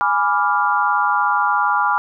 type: chord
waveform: sine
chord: G# diminished seventh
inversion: none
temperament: equal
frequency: 830.6 / 987.8 / 1174.7 / 1396.9 Hz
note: G#5 / B5 / D6 / F6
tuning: 0 / 0 / 0 / 0 cents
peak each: -20 dBFS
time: 0.01-1.98 s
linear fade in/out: 0 ms
effects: none